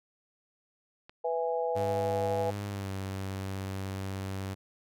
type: click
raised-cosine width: 0.3 ms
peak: -32 dBFS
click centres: 1.095 s
type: harmonic tone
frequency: 165.3 Hz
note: E3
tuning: 5 cents sharp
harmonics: 3 / 4 / 5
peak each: -30 / -34 / -34 dBFS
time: 1.24-2.51 s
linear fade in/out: 10 ms
type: tone with pitch glide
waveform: sawtooth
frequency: 101.6 to 96.4 Hz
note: G#2 to G2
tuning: -38 to -28 cents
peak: -30 dBFS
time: 1.75-4.55 s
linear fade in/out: 20 ms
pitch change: -90 cents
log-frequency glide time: 2.67-2.9 s
effects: none